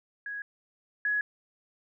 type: tone pair in turn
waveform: sine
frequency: 1661.2 / 1680.5 Hz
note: G#6 / G#6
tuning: 0 / +20 cents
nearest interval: unison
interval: 20 cents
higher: second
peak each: -34 / -25 dBFS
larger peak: second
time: 0.26-0.42 / 1.05-1.21 s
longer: neither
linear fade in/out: 2 ms
effects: none

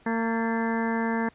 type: harmonic tone with a mistuned harmonic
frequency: 227.9 Hz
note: A#3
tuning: 39 cents flat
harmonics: 1 / 2 / 3 / 4 / 5 / 6 / 7 / 8 / 9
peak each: -26 / -32 / -37 / -32 / -39 / -43 / -37 / -36 / -41 dBFS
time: 0.06-1.29 s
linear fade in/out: 5 ms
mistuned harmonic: 8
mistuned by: -62 cents
effects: pink hiss -58 dBFS RMS until 1.34 s + resampled to 8000 Hz

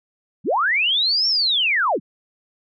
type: linear two-way sweep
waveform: sine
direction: up then down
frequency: 123.47 to 5530 to 123.47 Hz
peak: -16 dBFS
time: 0.44-2 s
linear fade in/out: 50 ms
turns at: 1.28 s
effects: none

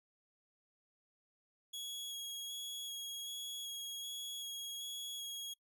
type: tone with vibrato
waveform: sawtooth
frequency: 3325 Hz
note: G#7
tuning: 1 cent sharp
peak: -39 dBFS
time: 1.73-5.54 s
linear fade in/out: 10 ms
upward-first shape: square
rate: 1.3 Hz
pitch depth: 10 cents each way
effects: noise-tail reverb RT60 0.1 s tail -25 dB re dry

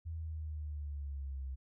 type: exponential sweep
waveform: sine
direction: down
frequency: 82.41 to 65.41 Hz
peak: -38 dBFS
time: 0.05-1.56 s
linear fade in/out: 20 ms
effects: none

